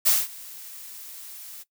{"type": "noise with ADSR envelope", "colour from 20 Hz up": "blue", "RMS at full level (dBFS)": -17, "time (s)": [0.05, 1.64], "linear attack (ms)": 22, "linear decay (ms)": 200, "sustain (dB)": -24, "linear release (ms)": 26, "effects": ["noise-tail reverb RT60 0.1 s tail -18 dB re dry"]}